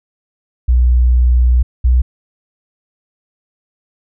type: tone pair in turn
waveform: sine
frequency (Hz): 61.3 / 62.12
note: B1 / B1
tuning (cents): -12 / +11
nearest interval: unison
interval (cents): 23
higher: second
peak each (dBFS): -7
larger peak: neither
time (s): 0.68-1.63 / 1.84-2.02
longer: first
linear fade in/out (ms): 10
effects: none